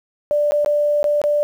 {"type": "tone with dropouts", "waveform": "sine", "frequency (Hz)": 589, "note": "D5", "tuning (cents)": 5, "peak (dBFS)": -14, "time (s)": [0.31, 1.43], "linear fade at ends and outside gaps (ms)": 0, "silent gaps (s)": [[0.51, 0.52], [0.647, 0.661], [1.03, 1.042], [1.216, 1.239]], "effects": ["8-bit"]}